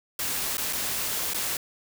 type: noise with dropouts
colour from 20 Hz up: white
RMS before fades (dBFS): -29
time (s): 0.19-1.57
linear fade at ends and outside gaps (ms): 2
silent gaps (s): 0.571-0.58 / 0.727-0.731 / 1.335-1.344
effects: none